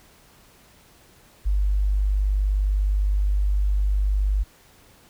sine tone, 49.76 Hz, G1, 27 cents sharp, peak -18 dBFS, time 1.45-4.44 s, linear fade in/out 20 ms, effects pink hiss -54 dBFS RMS until 5.09 s

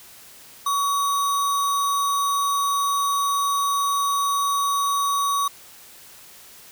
sine tone with sample-and-hold, 1131 Hz, C#6, 34 cents sharp, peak -19 dBFS, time 0.66-5.48 s, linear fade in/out 5 ms, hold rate 4900 Hz, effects white hiss -46 dBFS RMS until 6.71 s

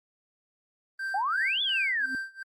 triangle tone with tremolo, 1568 Hz, G6, in tune, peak -27 dBFS, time 0.99-2.43 s, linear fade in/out 5 ms, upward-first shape sine, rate 2.8 Hz, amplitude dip 95%
sine exponential two-way sweep, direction up then down, 741 to 3524 to 1524 Hz, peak -25 dBFS, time 1.14-2.06 s, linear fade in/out 5 ms, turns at 1.62 s
sine tone with exponential growth, 261.6 Hz, C4, in tune, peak -33 dBFS, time 1.94-2.15 s, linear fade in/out 0 ms, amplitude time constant 45 ms
effects Opus 32 kbps

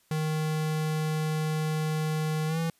square tone with pitch glide, 155.56 to 164.62 Hz, D#3 to E3, 0 to -2 cents, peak -27 dBFS, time 0.11-2.7 s, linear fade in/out 2 ms, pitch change +98 cents, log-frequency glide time 2.47-2.59 s, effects white hiss -66 dBFS RMS until 2.79 s + resampled to 32000 Hz

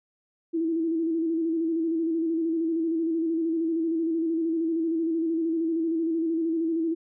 sine tone with vibrato, 327.6 Hz, E4, 11 cents flat, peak -23 dBFS, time 0.53-6.95 s, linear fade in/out 20 ms, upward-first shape square, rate 13 Hz, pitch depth 37 cents each way, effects none

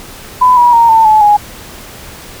sine tone with pitch steps, 1002 / 965.1 / 929.5 / 895.3 / 862.3 / 830.5 Hz, B5 / B5 / A#5 / A5 / A5 / G#5, +25 / -40 / -5 / +30 / -35 / 0 cents, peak -3 dBFS, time 0.41-1.37 s, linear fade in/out 10 ms, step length 160 ms, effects pink hiss -31 dBFS RMS until 2.4 s

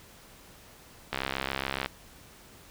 click train, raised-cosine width 0.3 ms, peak -13 dBFS, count 50, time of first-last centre 1.13-1.86 s, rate 67.1 Hz, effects pink hiss -53 dBFS RMS until 2.7 s

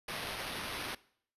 white noise with sample-and-hold, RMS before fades -40 dBFS, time 0.08-0.95 s, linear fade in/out 5 ms, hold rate 7350 Hz, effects noise-tail reverb RT60 0.6 s tail -21 dB re dry + resampled to 32000 Hz

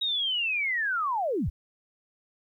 sine linear sweep, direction down, 3824 to 32.7 Hz, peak -25 dBFS, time 0.01-1.5 s, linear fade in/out 10 ms, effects 11-bit

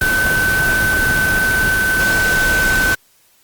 sine tone in noise, 1524 Hz, G6, 49 cents flat, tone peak -13 dBFS, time 0.01-2.95 s, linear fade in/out 5 ms, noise pink, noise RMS -20 dBFS, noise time 0.01-2.95 s, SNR +4 dB, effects white hiss -54 dBFS RMS until 3.43 s + Opus 32 kbps

